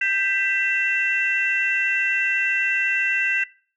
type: tone cluster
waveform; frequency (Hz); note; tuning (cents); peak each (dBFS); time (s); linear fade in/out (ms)
sine; 1570 / 1984 / 2696; G6 / B6 / E7; +2 / +7 / +38; -23; 0.01-3.44; 5
effects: noise-tail reverb RT60 0.4 s tail -19 dB re dry + tanh soft clip ceiling -10 dBFS